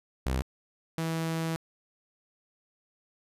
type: tone pair in turn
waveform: sawtooth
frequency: 64.7 / 163.03 Hz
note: C2 / E3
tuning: -19 / -19 cents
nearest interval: octave + major third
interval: 1600 cents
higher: second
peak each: -23 / -25 dBFS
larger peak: first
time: 0.26-0.42 / 0.98-1.56 s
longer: second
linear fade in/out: 0 ms
effects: resampled to 32000 Hz